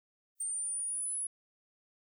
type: noise with exponential growth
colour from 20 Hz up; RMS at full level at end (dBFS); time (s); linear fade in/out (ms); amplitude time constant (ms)
violet; -49; 0.35-0.43; 5; 16
type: exponential sweep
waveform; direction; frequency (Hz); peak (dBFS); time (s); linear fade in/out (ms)
sine; up; 8790 to 10350; -33; 0.4-1.27; 5
effects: none